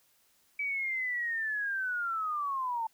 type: linear sweep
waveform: sine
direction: down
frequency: 2300 to 884 Hz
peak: -30 dBFS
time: 0.59-2.87 s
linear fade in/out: 5 ms
effects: white hiss -68 dBFS RMS until 2.93 s